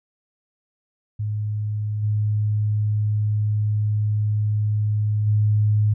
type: tone with level steps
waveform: sine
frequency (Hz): 105.7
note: G#2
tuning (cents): +31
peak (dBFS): -22 / -18 / -15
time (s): 1.19-5.94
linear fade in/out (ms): 10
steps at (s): 2.02 / 5.26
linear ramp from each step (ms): 20
effects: none